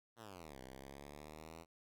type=exponential two-way sweep; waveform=5% pulse; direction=down then up; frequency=121.9 to 63.7 to 83.7 Hz; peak=-40 dBFS; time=0.16-1.66 s; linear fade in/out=50 ms; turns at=0.6 s; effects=none